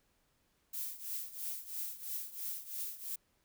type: noise with tremolo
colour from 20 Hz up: violet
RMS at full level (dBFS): -38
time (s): 0.73-3.16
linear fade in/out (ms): 10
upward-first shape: triangle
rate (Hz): 3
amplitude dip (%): 85
effects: pink hiss -75 dBFS RMS until 3.44 s

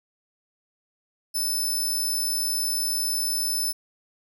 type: tone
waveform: 15% pulse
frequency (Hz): 5274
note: E8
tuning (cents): 0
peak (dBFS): -18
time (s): 1.34-3.73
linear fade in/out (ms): 20
effects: none

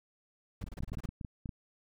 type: noise bursts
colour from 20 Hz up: brown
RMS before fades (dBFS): -41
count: 9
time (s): 0.61-1.059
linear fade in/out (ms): 5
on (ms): 25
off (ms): 28
type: clicks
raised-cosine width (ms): 5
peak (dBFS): -27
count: 11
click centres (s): 0.64 / 0.805 / 0.835 / 0.92 / 0.973 / 1.053 / 1.09 / 1.212 / 1.248 / 1.458 / 1.492
effects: none

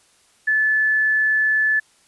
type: tone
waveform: sine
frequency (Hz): 1736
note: A6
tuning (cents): -24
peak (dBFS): -15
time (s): 0.47-1.8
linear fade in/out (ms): 10
effects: white hiss -57 dBFS RMS until 2.07 s + resampled to 24000 Hz

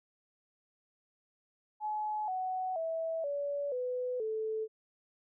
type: tone with pitch steps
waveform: sine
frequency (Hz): 851 / 745.1 / 652.4 / 571.3 / 500.2 / 438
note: G#5 / F#5 / E5 / D5 / B4 / A4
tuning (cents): +42 / +12 / -18 / -48 / +22 / -8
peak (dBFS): -32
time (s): 1.8-4.68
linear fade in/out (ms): 50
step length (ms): 480
effects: none

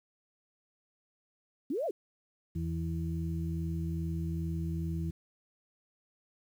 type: linear two-way sweep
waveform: sine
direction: up then down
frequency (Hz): 236.4 to 698.5 to 326.3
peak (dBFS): -30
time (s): 1.7-1.91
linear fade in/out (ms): 5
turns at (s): 1.86
type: harmonic tone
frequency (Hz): 82.41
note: E2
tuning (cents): 0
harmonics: 1 / 2 / 4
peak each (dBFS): -35 / -34 / -42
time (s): 2.55-5.11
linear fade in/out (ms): 10
effects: 10-bit

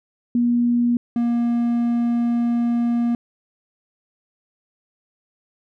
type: tone pair in turn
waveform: sine / triangle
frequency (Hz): 239.6 / 236.8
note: A#3 / A#3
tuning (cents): +48 / +27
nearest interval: unison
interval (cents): 21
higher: first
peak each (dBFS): -15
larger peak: neither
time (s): 0.35-0.97 / 1.16-3.15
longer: second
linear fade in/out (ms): 2
effects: none

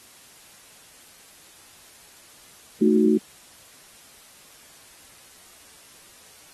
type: chord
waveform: sine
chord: D# diminished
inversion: second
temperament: equal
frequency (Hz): 220 / 311.1 / 370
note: A3 / D#4 / F#4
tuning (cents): 0 / 0 / 0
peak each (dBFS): -19 / -21 / -20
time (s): 2.81-3.18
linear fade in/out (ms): 10
effects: white hiss -50 dBFS RMS until 6.53 s + AAC 32 kbps

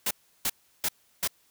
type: noise bursts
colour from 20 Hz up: white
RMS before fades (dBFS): -27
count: 4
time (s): 0.06-1.276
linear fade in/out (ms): 5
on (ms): 49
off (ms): 340
effects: white hiss -65 dBFS RMS until 1.5 s

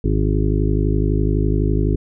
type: harmonic tone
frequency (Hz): 51.91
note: G#1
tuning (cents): 0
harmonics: 1 / 2 / 3 / 5 / 6 / 7 / 8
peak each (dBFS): -18 / -21 / -23 / -25 / -26 / -26 / -27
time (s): 0.04-1.96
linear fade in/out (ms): 5
effects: none

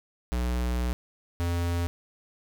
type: tone pair in turn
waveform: square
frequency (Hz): 60.9 / 86.13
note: B1 / F2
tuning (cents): -24 / -23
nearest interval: tritone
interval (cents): 601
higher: second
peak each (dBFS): -26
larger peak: neither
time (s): 0.32-0.93 / 1.4-1.87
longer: first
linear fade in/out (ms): 0
effects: none

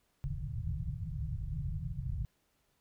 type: low-pass noise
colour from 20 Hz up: white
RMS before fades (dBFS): -37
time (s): 0.24-2.25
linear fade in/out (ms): 0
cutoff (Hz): 160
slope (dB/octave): 96
effects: pink hiss -75 dBFS RMS until 2.8 s

